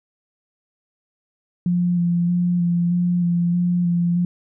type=tone with vibrato; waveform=sine; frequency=174.61 Hz; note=F3; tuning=in tune; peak=-16 dBFS; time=1.66-4.25 s; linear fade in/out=2 ms; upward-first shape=square; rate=1.6 Hz; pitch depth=17 cents each way; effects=none